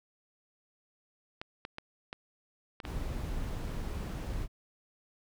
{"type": "clicks", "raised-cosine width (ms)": 0.3, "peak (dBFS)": -23, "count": 6, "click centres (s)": [1.415, 1.651, 1.784, 2.129, 2.802, 2.852]}
{"type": "noise", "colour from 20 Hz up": "brown", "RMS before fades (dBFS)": -36, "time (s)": [2.83, 4.48], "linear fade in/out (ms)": 50}
{"effects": []}